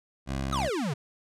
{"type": "tone", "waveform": "15% pulse", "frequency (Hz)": 67.3, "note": "C2", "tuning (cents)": 49, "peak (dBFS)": -23, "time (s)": [0.26, 0.7], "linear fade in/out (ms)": 50}
{"type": "exponential sweep", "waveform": "square", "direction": "down", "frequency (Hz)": [1364, 125.3], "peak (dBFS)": -28, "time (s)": [0.52, 0.94], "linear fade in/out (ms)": 10}
{"effects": ["low-pass 9000 Hz 12 dB/octave"]}